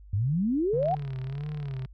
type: exponential sweep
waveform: sine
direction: up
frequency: 92 to 784 Hz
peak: -23 dBFS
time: 0.13-0.95 s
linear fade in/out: 5 ms
type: tone with vibrato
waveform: triangle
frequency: 140 Hz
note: C#3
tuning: 18 cents sharp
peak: -29 dBFS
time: 0.73-1.86 s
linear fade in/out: 5 ms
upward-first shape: sine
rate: 1.6 Hz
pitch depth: 130 cents each way
type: click train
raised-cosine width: 0.3 ms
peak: -31 dBFS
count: 38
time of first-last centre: 0.83-1.849 s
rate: 36.3 Hz
effects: added 50 Hz sine -46 dBFS peak until 1.93 s